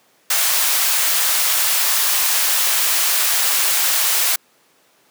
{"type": "high-pass noise", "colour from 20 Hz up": "white", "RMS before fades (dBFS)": -17, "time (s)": [0.3, 4.36], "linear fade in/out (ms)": 5, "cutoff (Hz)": 750, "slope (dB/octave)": 12, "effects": ["pink hiss -56 dBFS RMS until 5.1 s", "high-pass 300 Hz 12 dB/octave"]}